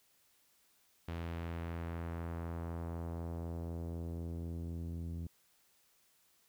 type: tone with low-pass filter sweep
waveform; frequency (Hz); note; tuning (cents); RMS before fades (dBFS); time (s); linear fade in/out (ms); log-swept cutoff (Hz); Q
sawtooth; 84; E2; +33; -41; 1.08-5.27; 5; 3300 to 220; 0.98
effects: white hiss -71 dBFS RMS until 6.48 s